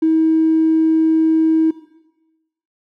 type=tone; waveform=triangle; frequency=320 Hz; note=D#4; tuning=49 cents sharp; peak=-7 dBFS; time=0.02-1.71 s; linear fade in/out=10 ms; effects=noise-tail reverb RT60 1.0 s tail -19 dB re dry + tanh soft clip ceiling -9 dBFS